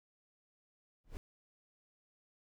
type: noise with exponential growth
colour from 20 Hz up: brown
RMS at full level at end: -36 dBFS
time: 1.04-1.17 s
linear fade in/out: 0 ms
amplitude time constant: 28 ms
effects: none